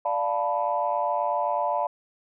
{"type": "chord", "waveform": "sine", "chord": "B half-diminished seventh", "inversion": "first", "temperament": "equal", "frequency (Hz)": [587.3, 698.5, 880, 987.8], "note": ["D5", "F5", "A5", "B5"], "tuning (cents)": [0, 0, 0, 0], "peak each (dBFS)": -28, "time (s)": [0.05, 1.87], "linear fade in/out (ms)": 5, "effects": ["tanh soft clip ceiling -12 dBFS"]}